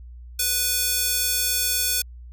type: tone with high-pass filter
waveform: square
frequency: 493.9 Hz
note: B4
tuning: in tune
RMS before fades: -23 dBFS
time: 0.39-2.02 s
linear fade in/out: 5 ms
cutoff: 5400 Hz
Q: 0.5
effects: added 60 Hz sine -38 dBFS peak until 2.32 s